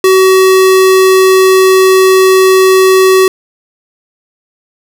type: tone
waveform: square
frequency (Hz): 377.7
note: F#4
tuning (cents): +36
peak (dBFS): -4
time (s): 0.04-3.28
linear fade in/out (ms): 2
effects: none